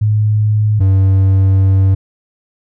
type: tone pair in turn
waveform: sine / triangle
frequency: 106.5 / 96.11 Hz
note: G#2 / G2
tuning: +44 / -34 cents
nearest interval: major second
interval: 178 cents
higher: first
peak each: -9 / -5 dBFS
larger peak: second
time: 0.01-0.8 / 0.8-1.95 s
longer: second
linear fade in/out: 10 ms
effects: none